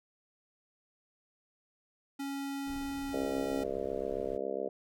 square tone with pitch glide, 277.2 to 274.8 Hz, C#4 to C#4, 0 to -15 cents, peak -36 dBFS, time 2.19-3.64 s, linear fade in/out 10 ms, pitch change -15 cents, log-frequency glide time 3.05-3.21 s
brown noise, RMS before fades -49 dBFS, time 2.66-4.38 s, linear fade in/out 20 ms
harmonic tone, 67.3 Hz, C2, 49 cents sharp, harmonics 3 / 4 / 5 / 6 / 7 / 8 / 9 / 10, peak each -48 / -45 / -45 / -38 / -38 / -42 / -39 / -44 dBFS, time 3.13-4.69 s, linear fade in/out 5 ms
effects none

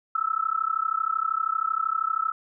sine tone with amplitude modulation, 1309 Hz, E6, 13 cents flat, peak -19 dBFS, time 0.15-2.32 s, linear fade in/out 5 ms, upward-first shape sine, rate 32.8 Hz, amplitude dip 95%, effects none

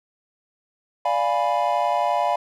triangle chord, D diminished seventh, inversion none, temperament equal, 587.3 / 698.5 / 830.6 / 987.8 Hz, D5 / F5 / Ab5 / Cb6, 0 / 0 / 0 / 0 cents, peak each -24 / -21 / -23 / -23 dBFS, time 1.05-2.36 s, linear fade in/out 5 ms, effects none

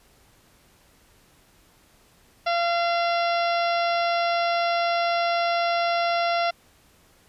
harmonic tone, 686 Hz, F5, 31 cents flat, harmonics 1 / 2 / 3 / 4 / 5 / 6 / 7 / 8, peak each -22 / -28 / -32 / -34 / -36 / -38 / -39 / -40 dBFS, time 2.46-6.51 s, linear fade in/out 10 ms, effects pink hiss -58 dBFS RMS until 7.28 s + resampled to 32000 Hz

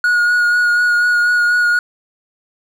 triangle tone with vibrato, 1446 Hz, F#6, 40 cents flat, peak -9 dBFS, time 0.04-1.79 s, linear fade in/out 2 ms, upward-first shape sine, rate 4.1 Hz, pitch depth 17 cents each way, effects none

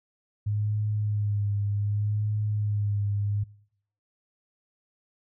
sine tone with vibrato, 103.83 Hz, G#2, in tune, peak -24 dBFS, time 0.46-3.44 s, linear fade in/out 10 ms, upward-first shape sine, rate 0.66 Hz, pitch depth 34 cents each way, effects noise-tail reverb RT60 0.7 s tail -24 dB re dry

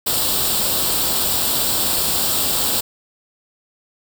white noise with comb filter, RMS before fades -19 dBFS, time 0.06-2.81 s, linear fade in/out 10 ms, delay 0.24 ms, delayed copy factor +0.65, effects none

